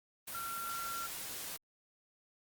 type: tone in noise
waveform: sine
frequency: 1368 Hz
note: F6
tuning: 36 cents flat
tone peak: -39 dBFS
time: 0.34-1.07 s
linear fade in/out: 10 ms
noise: white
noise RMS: -43 dBFS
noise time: 0.27-1.57 s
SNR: +1 dB
effects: Opus 24 kbps